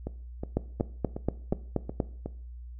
two click trains, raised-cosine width 2 ms, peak -12 / -20 dBFS, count 7 / 7, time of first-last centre 0.57-2.002 / 0.07-2.26 s, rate 4.19 / 2.74 Hz, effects noise-tail reverb RT60 0.5 s tail -18 dB re dry + added 60 Hz sine -40 dBFS peak until 2.79 s

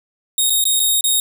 10% pulse tone with dropouts, 3729 Hz, A#7, in tune, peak -6 dBFS, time 0.38-1.2 s, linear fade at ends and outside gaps 2 ms, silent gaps 0.498-0.503 / 0.641-0.653 / 0.796-0.8 / 1.009-1.04 s, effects none

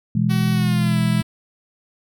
sine chord, E major, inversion second, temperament equal with one note detuned, 122.76 / 164.81 / 207.7 Hz, B2 / E3 / G#3, -10 / 0 / 0 cents, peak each -20 dBFS, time 0.15-1.22 s, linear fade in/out 5 ms
5% pulse tone with pitch glide, 377 to 330.1 Hz, F#4 to E4, +32 to +2 cents, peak -17 dBFS, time 0.29-1.23 s, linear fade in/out 20 ms, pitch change -230 cents, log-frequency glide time 0.52-0.99 s
effects none

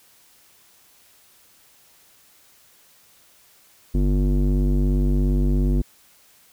square tone with low-pass filter, 48.61 Hz, G1, 14 cents flat, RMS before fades -19 dBFS, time 3.94-5.82 s, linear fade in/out 10 ms, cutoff 290 Hz, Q 2.2, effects white hiss -55 dBFS RMS until 6.52 s

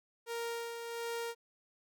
sawtooth tone with tremolo, 466.2 Hz, A#4, in tune, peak -32 dBFS, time 0.26-1.35 s, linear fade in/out 50 ms, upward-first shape sine, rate 1.4 Hz, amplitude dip 45%, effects none

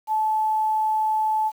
sine tone with quantisation, 868 Hz, A5, 24 cents flat, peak -19 dBFS, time 0.07-1.52 s, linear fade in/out 50 ms, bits 8, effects none

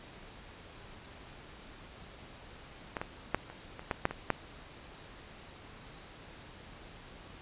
clicks, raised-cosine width 0.5 ms, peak -19 / -20 / -12 / -30 / -27 / -15 / -11 / -22 / -11 dBFS, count 9, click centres 2.968 / 3.015 / 3.346 / 3.5 / 3.794 / 3.912 / 4.054 / 4.11 / 4.303 s, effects pink hiss -51 dBFS RMS until 7.41 s + resampled to 8000 Hz

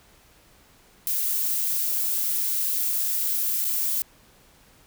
violet noise with dropouts, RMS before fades -25 dBFS, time 1.07-4.02 s, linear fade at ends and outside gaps 1 ms, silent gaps 3.645-3.649 s, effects pink hiss -56 dBFS RMS until 4.86 s

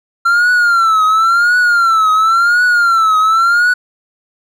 triangle tone with vibrato, 1366 Hz, F6, 39 cents flat, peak -6 dBFS, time 0.25-3.74 s, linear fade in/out 10 ms, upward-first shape triangle, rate 0.94 Hz, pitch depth 140 cents each way, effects none

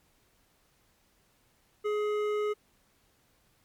sine tone with hard clipping, 420.1 Hz, G#4, 20 cents sharp, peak -29 dBFS, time 1.84-2.54 s, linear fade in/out 20 ms, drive 11 dB, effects pink hiss -68 dBFS RMS until 3.64 s + MP3 96 kbps

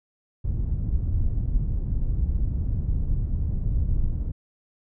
pink low-pass noise, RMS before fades -24 dBFS, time 0.44-4.32 s, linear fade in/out 10 ms, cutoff 100 Hz, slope 12 dB/octave, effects none

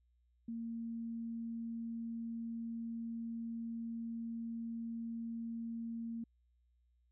sine tone, 230 Hz, A#3, 23 cents flat, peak -39 dBFS, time 0.48-6.24 s, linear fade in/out 5 ms, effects added 60 Hz sine -70 dBFS peak until 7.11 s

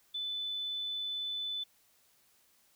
sine tone, 3502 Hz, A7, 9 cents flat, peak -34 dBFS, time 0.14-1.64 s, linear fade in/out 10 ms, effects white hiss -68 dBFS RMS until 2.75 s

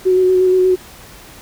sine tone with vibrato, 370 Hz, F#4, in tune, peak -9 dBFS, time 0.05-0.76 s, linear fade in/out 20 ms, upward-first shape square, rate 8.4 Hz, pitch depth 14 cents each way, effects pink hiss -39 dBFS RMS until 1.41 s

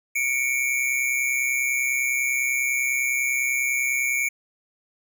square tone pair together, 2217 / 2347 Hz, C#7 / D7, 0 / -2 cents, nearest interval minor second, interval 98 cents, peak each -25 dBFS, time 0.15-4.29 s, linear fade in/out 10 ms, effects none

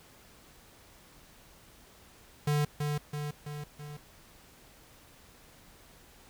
square tone with echo, 147.7 Hz, D3, 10 cents sharp, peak -26 dBFS, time 2.47-2.65 s, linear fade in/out 5 ms, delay 330 ms, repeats 4, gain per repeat -4 dB, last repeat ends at 3.97 s, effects pink hiss -57 dBFS RMS until 6.29 s

